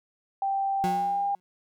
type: tone with pitch glide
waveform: sine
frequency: 784 to 801.9 Hz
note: G5 to G5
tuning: 0 to +39 cents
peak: -24 dBFS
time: 0.42-1.35 s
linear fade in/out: 2 ms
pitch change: +39 cents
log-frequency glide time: 0.87-0.99 s
type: tone with exponential decay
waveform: 30% pulse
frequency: 181.8 Hz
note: F#3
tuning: 30 cents flat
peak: -23 dBFS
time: 0.84-1.4 s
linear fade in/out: 0 ms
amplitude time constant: 120 ms
effects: none